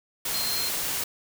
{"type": "tone in noise", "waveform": "sine", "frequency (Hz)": 4186, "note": "C8", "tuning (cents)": 0, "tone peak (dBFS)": -29, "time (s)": [0.34, 0.69], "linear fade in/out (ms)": 5, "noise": "white", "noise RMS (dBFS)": -29, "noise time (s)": [0.25, 1.04], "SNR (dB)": -3, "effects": []}